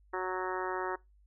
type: harmonic tone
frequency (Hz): 185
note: F#3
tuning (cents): 0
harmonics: 2 / 3 / 4 / 5 / 6 / 7 / 8 / 9 / 10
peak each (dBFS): -36 / -43 / -42 / -39 / -41 / -42 / -45 / -45 / -45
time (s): 0.13-0.96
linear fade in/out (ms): 10
effects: noise-tail reverb RT60 0.2 s tail -22 dB re dry + added 50 Hz sine -60 dBFS peak until 1.26 s